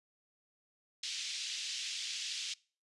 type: band-pass noise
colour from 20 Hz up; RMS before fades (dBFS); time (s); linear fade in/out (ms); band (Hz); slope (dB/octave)
pink; -40; 1.03-2.54; 5; 2800 to 6400; 24
effects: noise-tail reverb RT60 0.4 s tail -24 dB re dry + resampled to 24000 Hz